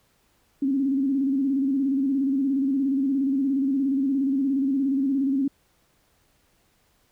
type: tone with vibrato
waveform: sine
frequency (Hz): 272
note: C#4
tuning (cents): -33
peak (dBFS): -20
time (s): 0.62-5.48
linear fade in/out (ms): 5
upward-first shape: square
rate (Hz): 17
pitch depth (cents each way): 59
effects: pink hiss -65 dBFS RMS until 7.11 s